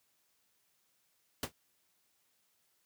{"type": "noise with exponential decay", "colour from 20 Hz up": "pink", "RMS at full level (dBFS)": -30, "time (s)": [1.43, 1.52], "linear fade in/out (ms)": 2, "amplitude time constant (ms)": 18, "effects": ["white hiss -75 dBFS RMS until 2.85 s", "high-pass 60 Hz 12 dB/octave"]}